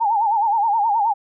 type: tone with vibrato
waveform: sine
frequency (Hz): 863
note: A5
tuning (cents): -34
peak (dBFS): -15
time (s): 0-1.14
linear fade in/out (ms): 20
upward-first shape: sine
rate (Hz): 9.5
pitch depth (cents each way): 130
effects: none